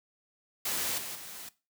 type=noise with level steps; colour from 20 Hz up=white; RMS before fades=-32 / -39 / -44 dBFS; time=0.65-1.49 s; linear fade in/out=5 ms; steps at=0.98 / 1.15 s; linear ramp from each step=2 ms; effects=noise-tail reverb RT60 0.3 s tail -19 dB re dry + high-pass 100 Hz 12 dB/octave